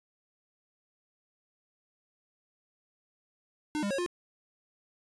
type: tone with pitch steps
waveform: square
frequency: 302.7 / 201.6 / 547 / 353.6 Hz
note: D#4 / G3 / C#5 / F4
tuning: -48 / +49 / -23 / +22 cents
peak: -30 dBFS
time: 3.75-4.062 s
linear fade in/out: 0 ms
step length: 78 ms
effects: resampled to 24000 Hz